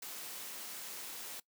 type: noise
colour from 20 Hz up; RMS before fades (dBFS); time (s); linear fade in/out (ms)
white; -45; 0.02-1.4; 5
effects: noise-tail reverb RT60 0.1 s tail -20 dB re dry + high-pass 200 Hz 12 dB/octave